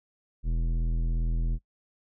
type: tone with tanh clipping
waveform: sine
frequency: 41.3 Hz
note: E1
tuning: 4 cents sharp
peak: -26 dBFS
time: 0.43-1.59 s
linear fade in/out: 50 ms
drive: 13 dB
effects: noise-tail reverb RT60 0.1 s tail -21 dB re dry